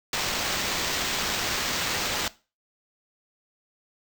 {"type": "noise with sample-and-hold", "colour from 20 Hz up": "blue", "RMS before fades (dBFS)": -28, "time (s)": [0.13, 2.28], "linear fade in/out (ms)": 2, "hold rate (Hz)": 11025, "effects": ["noise-tail reverb RT60 0.3 s tail -18 dB re dry"]}